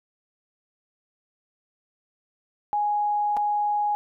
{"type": "tone with dropouts", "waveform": "sine", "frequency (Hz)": 830.6, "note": "G#5", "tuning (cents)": 0, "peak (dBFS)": -21, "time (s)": [2.73, 3.95], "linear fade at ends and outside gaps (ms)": 0, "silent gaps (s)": [3.367, 3.371], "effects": []}